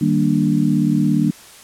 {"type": "chord", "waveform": "sine", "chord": "Eb major seventh", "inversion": "none", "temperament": "equal", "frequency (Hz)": [155.56, 196, 233.1, 293.7], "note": ["Eb3", "G3", "Bb3", "D4"], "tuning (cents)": [0, 0, 0, 0], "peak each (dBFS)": -19, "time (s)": [0.01, 1.31], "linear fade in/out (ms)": 5, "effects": ["white hiss -42 dBFS RMS until 1.63 s", "low-pass 11000 Hz 12 dB/octave"]}